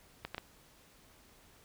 clicks, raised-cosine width 0.3 ms, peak -22 dBFS, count 3, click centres 0.25 / 0.346 / 0.381 s, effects pink hiss -62 dBFS RMS until 1.64 s

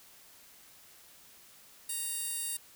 15% pulse tone with high-pass filter, 932.3 Hz, A#5, in tune, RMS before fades -36 dBFS, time 1.89-2.57 s, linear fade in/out 5 ms, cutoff 8300 Hz, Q 1, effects white hiss -57 dBFS RMS until 2.75 s

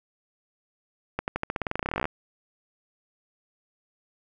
accelerating click train, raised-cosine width 0.5 ms, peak -12 dBFS, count 23, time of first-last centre 1.19-2.055 s, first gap 89 ms, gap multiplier 0.91, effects none

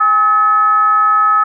sine tone with frequency modulation, 1280 Hz, D#6, 49 cents sharp, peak -8 dBFS, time 0-1.44 s, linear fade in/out 10 ms, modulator 460 Hz, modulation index 0.37, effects none

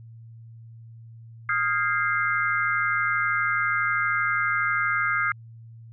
sine chord, F minor seventh, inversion third, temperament equal with one note detuned, 1244.5 / 1396.9 / 1623.3 / 2093 Hz, Eb6 / F6 / Ab6 / C7, 0 / 0 / -40 / 0 cents, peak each -27 dBFS, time 1.49-5.32 s, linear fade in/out 2 ms, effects added 114 Hz sine -42 dBFS peak until 5.92 s

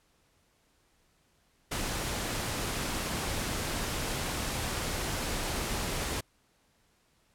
pink noise, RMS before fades -33 dBFS, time 1.71-6.21 s, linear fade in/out 10 ms, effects pink hiss -69 dBFS RMS until 7.34 s + low-pass 12000 Hz 12 dB/octave

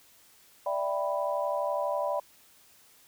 sine chord, E minor seventh, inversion third, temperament equal, 587.3 / 659.3 / 784 / 987.8 Hz, D5 / E5 / G5 / B5, 0 / 0 / 0 / 0 cents, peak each -30 / -34 / -36 / -33 dBFS, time 0.66-2.2 s, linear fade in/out 5 ms, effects white hiss -59 dBFS RMS until 3.07 s

